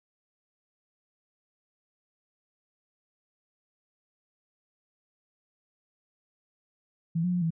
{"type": "tone with pitch steps", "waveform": "sine", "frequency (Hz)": [165.5, 179.2, 177.6, 164], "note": ["E3", "F3", "F3", "E3"], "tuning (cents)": [7, 45, 29, -9], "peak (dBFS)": -24, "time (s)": [7.15, 7.506], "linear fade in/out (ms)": 10, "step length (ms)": 89, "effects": []}